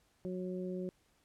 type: harmonic tone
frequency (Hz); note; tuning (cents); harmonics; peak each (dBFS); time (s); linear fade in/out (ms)
183.2; F#3; -17; 1 / 2 / 3; -39 / -40 / -46; 0.25-0.89; 0
effects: pink hiss -72 dBFS RMS until 1.24 s + low-pass 12000 Hz 12 dB/octave